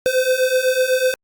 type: beating tone pair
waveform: square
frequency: 508 / 516 Hz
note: B4 / C5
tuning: +49 / -24 cents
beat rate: 8 Hz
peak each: -20 / -18 dBFS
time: 0.06-1.14 s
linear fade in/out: 0 ms
effects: Opus 48 kbps